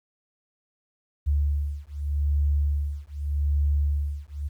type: beating tone pair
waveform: sine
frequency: 72 / 72.83 Hz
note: D2 / D2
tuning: -34 / -14 cents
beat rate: 0.83 Hz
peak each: -25 dBFS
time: 1.26-4.49 s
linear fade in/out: 20 ms
effects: 10-bit